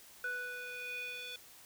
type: tone with band-pass filter sweep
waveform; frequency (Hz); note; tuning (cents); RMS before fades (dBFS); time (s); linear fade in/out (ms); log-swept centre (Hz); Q
square; 493.9; B4; 0; -42; 0.24-1.36; 2; 1500 to 3200; 4.8
effects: white hiss -57 dBFS RMS until 1.65 s